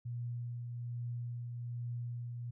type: tone with tremolo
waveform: sine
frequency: 120 Hz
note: B2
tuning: 49 cents flat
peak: -36 dBFS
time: 0.05-2.51 s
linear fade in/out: 10 ms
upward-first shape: triangle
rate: 1.2 Hz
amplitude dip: 35%
effects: none